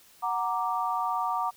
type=chord; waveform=sine; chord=Gb augmented; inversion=none; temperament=equal; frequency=740 / 932.3 / 1174.7 Hz; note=Gb5 / Bb5 / D6; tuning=0 / 0 / 0 cents; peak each=-31 / -30 / -30 dBFS; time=0.22-1.51 s; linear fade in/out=20 ms; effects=white hiss -57 dBFS RMS until 1.56 s